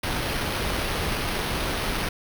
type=noise with sample-and-hold; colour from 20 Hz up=pink; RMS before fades=-27 dBFS; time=0.03-2.09 s; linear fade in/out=5 ms; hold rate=7350 Hz; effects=none